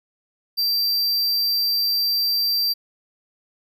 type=tone; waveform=square; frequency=4699 Hz; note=D8; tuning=in tune; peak=-19 dBFS; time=0.57-2.74 s; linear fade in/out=20 ms; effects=none